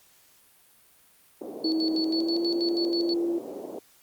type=band-pass noise; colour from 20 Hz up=pink; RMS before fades=-38 dBFS; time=1.41-3.79 s; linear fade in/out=5 ms; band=300 to 580 Hz; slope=24 dB/octave
type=tone with pitch glide; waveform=sine; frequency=320 to 341 Hz; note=D#4 to F4; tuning=+49 to -41 cents; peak=-24 dBFS; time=1.64-3.39 s; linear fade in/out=10 ms; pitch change=+110 cents; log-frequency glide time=2.07-2.44 s
type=tone with tremolo; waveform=sine; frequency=4435 Hz; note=C#8; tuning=in tune; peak=-28 dBFS; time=1.64-3.14 s; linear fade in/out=5 ms; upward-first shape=square; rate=6.2 Hz; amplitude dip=80%
effects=white hiss -59 dBFS RMS until 4.02 s + Opus 48 kbps